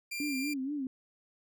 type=tone; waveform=sawtooth; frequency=2381 Hz; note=D7; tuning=23 cents sharp; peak=-32 dBFS; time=0.11-0.54 s; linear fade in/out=10 ms
type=tone with vibrato; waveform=sine; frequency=277.9 Hz; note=C#4; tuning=4 cents sharp; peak=-32 dBFS; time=0.2-0.87 s; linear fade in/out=2 ms; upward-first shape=sine; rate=4.2 Hz; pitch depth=120 cents each way
effects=none